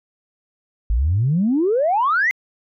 sine exponential sweep, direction up, 50.2 to 2101 Hz, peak -14 dBFS, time 0.9-2.31 s, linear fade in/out 0 ms, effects tanh soft clip ceiling -10 dBFS

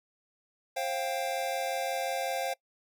square chord, C suspended fourth, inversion none, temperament equal with one note detuned, 531.8 / 698.5 / 784 Hz, C5 / F5 / G5, +28 / 0 / 0 cents, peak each -35 / -35 / -36 dBFS, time 0.76-2.54 s, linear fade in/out 10 ms, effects noise-tail reverb RT60 0.1 s tail -23 dB re dry

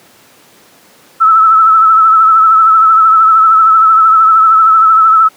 sine tone with vibrato, 1309 Hz, E6, 13 cents flat, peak -3 dBFS, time 1.2-5.29 s, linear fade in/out 20 ms, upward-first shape triangle, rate 13 Hz, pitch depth 46 cents each way, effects pink hiss -43 dBFS RMS until 5.36 s + high-pass 200 Hz 12 dB/octave

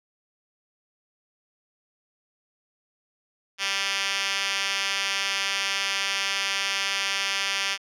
5% pulse tone with band-pass filter, 196.4 Hz, G3, 4 cents sharp, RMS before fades -27 dBFS, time 3.58-7.78 s, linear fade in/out 50 ms, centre 3700 Hz, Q 3.6, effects none

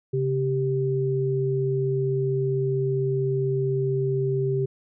sine tone pair together, 135.62 / 391.2 Hz, C#3 / G4, -38 / -4 cents, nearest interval octave + tritone, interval 1834 cents, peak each -24 dBFS, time 0.13-4.66 s, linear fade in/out 10 ms, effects none

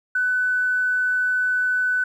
triangle tone with tanh clipping, 1499 Hz, F#6, 22 cents sharp, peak -18 dBFS, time 0.15-2.04 s, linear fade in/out 5 ms, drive 3 dB, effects none

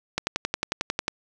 click train, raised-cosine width 0.2 ms, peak -7 dBFS, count 11, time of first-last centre 0.18-1.081 s, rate 11.1 Hz, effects none

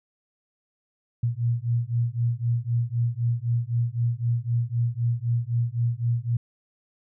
sine beating tone pair, 116.54 / 120.44 Hz, A#2 / B2, 0 / -43 cents, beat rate 3.9 Hz, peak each -25 dBFS, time 1.23-6.37 s, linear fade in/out 5 ms, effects none

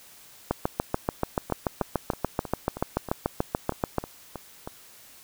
two click trains, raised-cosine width 1 ms, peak -9 / -20 dBFS, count 25 / 11, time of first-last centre 0.51-3.983 / 1.5-4.675 s, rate 6.91 / 3.15 Hz, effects white hiss -51 dBFS RMS until 5.23 s

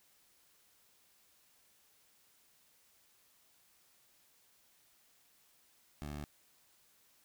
15% pulse tone, 73.42 Hz, D2, in tune, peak -35 dBFS, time 6.02-6.24 s, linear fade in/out 0 ms, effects white hiss -69 dBFS RMS until 7.24 s

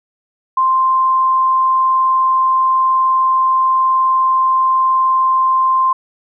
sine tone, 1046.5 Hz, C6, in tune, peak -10 dBFS, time 0.57-5.93 s, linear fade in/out 5 ms, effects none

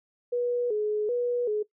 sine tone with vibrato, 453.3 Hz, A#4, 48 cents flat, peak -24 dBFS, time 0.32-1.63 s, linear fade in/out 10 ms, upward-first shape square, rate 1.3 Hz, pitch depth 120 cents each way, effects noise-tail reverb RT60 0.1 s tail -19 dB re dry

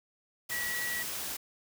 sine tone in noise, 1935 Hz, B6, 36 cents flat, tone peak -33 dBFS, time 0.51-1.03 s, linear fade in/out 10 ms, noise white, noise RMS -37 dBFS, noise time 0.49-1.37 s, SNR +1 dB, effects none

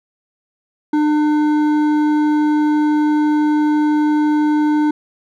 sine tone with hard clipping, 301 Hz, D4, 43 cents sharp, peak -14 dBFS, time 0.93-4.91 s, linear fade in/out 5 ms, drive 9 dB, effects none

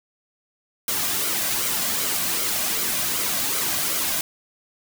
white noise with flanger, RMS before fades -24 dBFS, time 0.88-4.21 s, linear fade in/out 2 ms, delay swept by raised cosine 1.1 to 2.3 ms, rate 2.6 Hz, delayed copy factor -0.55, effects none

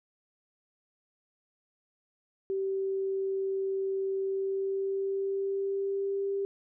sine tone with pitch glide, 386.9 to 395.5 Hz, G4 to G4, -23 to +15 cents, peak -28 dBFS, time 2.5-6.45 s, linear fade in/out 0 ms, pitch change +38 cents, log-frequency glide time 4.19-6.32 s, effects none

